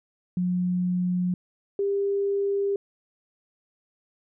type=tone pair in turn; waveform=sine; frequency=179.9 / 399 Hz; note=F#3 / G4; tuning=-48 / +31 cents; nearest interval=octave + major second; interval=1379 cents; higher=second; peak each=-22 dBFS; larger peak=neither; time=0.37-1.34 / 1.79-2.76 s; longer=neither; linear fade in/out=2 ms; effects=none